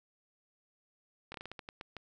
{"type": "slowing click train", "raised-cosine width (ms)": 0.3, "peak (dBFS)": -27, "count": 10, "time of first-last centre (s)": [1.32, 1.967], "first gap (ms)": 23, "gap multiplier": 1.27, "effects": []}